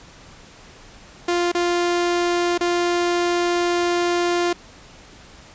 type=tone with dropouts; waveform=sawtooth; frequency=349.2 Hz; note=F4; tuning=in tune; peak=-14 dBFS; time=1.28-4.53 s; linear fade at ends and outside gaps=5 ms; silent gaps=1.518-1.548 / 2.578-2.608 s; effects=pink hiss -45 dBFS RMS until 5.54 s + resampled to 16000 Hz